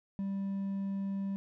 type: tone with hard clipping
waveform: triangle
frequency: 196 Hz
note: G3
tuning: in tune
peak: -33 dBFS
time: 0.19-1.36 s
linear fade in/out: 0 ms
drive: 5 dB
effects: none